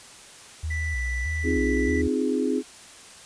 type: tone with vibrato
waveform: sine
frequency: 69.9 Hz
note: C#2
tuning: 15 cents sharp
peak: -26 dBFS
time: 0.63-2.08 s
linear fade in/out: 10 ms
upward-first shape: square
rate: 1.6 Hz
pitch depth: 210 cents each way
type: tone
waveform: triangle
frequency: 1975.5 Hz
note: B6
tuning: in tune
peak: -28 dBFS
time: 0.7-2.02 s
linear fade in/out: 10 ms
type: chord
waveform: sine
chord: F minor seventh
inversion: second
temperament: equal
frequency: 261.6 / 311.1 / 349.2 / 415.3 Hz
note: C4 / Eb4 / F4 / Ab4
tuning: 0 / 0 / 0 / 0 cents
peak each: -25 / -28 / -31 / -27 dBFS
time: 1.43-2.63 s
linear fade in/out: 50 ms
effects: white hiss -46 dBFS RMS until 3.25 s + resampled to 22050 Hz